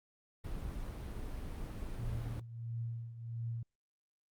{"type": "noise", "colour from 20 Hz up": "brown", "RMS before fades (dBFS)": -41, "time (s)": [0.44, 2.4], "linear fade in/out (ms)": 5}
{"type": "tone with tremolo", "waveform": "sine", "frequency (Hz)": 115.9, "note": "A#2", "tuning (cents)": -10, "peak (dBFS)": -35, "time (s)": [1.98, 3.63], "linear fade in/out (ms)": 5, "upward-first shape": "triangle", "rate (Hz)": 1.5, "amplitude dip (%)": 75}
{"effects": ["Opus 32 kbps"]}